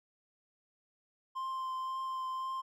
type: tone with vibrato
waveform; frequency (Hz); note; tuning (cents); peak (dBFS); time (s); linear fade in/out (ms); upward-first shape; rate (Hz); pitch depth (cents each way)
triangle; 1046.5; C6; 0; -33; 1.35-2.62; 20; triangle; 1.9; 13
effects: none